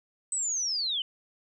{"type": "linear sweep", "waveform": "sine", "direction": "down", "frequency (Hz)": [8170, 2960], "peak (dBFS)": -27, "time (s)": [0.32, 1.02], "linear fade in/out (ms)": 2, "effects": []}